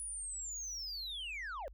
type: linear sweep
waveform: sine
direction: down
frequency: 9900 to 489.6 Hz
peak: -37 dBFS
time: 0-1.68 s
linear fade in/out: 0 ms
effects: tanh soft clip ceiling -39 dBFS + added 50 Hz sine -52 dBFS peak until 1.73 s